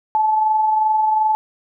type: tone with amplitude modulation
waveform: sine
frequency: 866 Hz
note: A5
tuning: 28 cents flat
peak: -12 dBFS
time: 0.15-1.35 s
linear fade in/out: 0 ms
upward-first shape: sine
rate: 22.7 Hz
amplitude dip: 35%
effects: none